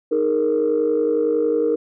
sine chord, D# suspended fourth, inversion none, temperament equal, 311.1 / 415.3 / 466.2 Hz, D#4 / G#4 / A#4, 0 / 0 / 0 cents, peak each -22 / -23 / -17 dBFS, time 0.11-1.76 s, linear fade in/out 10 ms, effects tanh soft clip ceiling -10 dBFS

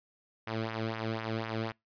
sawtooth tone with flanger, 111.8 Hz, A2, 28 cents sharp, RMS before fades -35 dBFS, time 0.47-1.72 s, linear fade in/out 5 ms, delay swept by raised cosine 0.22 to 1.14 ms, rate 4 Hz, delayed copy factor -0.75, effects noise-tail reverb RT60 0.2 s tail -26 dB re dry + resampled to 11025 Hz

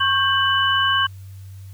sine tone cluster, 1096 / 1581 / 2983 Hz, C#6 / G6 / F#7, -20 / +14 / +13 cents, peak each -20 dBFS, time 0-1.07 s, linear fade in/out 10 ms, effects added 96 Hz sine -35 dBFS peak until 1.73 s + white hiss -55 dBFS RMS until 1.73 s

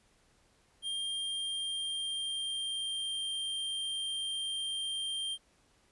square tone with pitch glide, 3200 to 3174 Hz, G7 to G7, +35 to +21 cents, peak -34 dBFS, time 0.82-5.38 s, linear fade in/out 50 ms, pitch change -14 cents, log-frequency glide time 0.99-3.32 s, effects pink hiss -68 dBFS RMS until 5.91 s + resampled to 24000 Hz

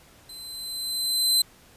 sawtooth tone with level ramp, 4062 Hz, B7, 48 cents sharp, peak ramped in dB -37 to -14 dBFS, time 0.29-1.42 s, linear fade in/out 5 ms, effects pink hiss -54 dBFS RMS until 1.76 s + resampled to 32000 Hz

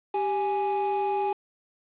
triangle tone pair together, 392 / 830.6 Hz, G4 / G#5, 0 / 0 cents, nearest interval octave + minor second, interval 1300 cents, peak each -26 / -24 dBFS, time 0.14-1.33 s, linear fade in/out 5 ms, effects resampled to 8000 Hz + 8-bit

